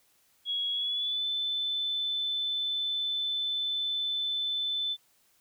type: tone with pitch glide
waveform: sine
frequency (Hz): 3329 to 3519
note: G#7 to A7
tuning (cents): +3 to 0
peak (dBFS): -28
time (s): 0.45-4.97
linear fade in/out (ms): 50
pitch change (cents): +97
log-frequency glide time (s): 0.71-1.25
effects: white hiss -67 dBFS RMS until 5.4 s